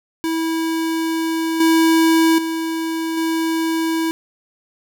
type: tone with level steps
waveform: square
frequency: 325.6 Hz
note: E4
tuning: 21 cents flat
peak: -19 / -12 / -21 / -18 dBFS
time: 0.24-4.11 s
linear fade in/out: 0 ms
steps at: 1.6 / 2.38 / 3.17 s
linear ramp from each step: 5 ms
effects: none